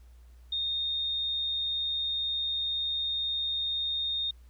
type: tone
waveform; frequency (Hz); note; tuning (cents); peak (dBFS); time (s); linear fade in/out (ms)
sine; 3679; A#7; -24; -28; 0.52-4.31; 5
effects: added 60 Hz sine -50 dBFS peak until 4.49 s + pink hiss -68 dBFS RMS until 4.49 s